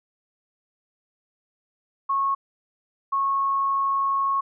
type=tone pair in turn; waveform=sine; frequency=1097 / 1097 Hz; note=C#6 / C#6; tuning=-18 / -18 cents; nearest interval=unison; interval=0 cents; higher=neither; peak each=-20 dBFS; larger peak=neither; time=2.09-2.35 / 3.12-4.41 s; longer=second; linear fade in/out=10 ms; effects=none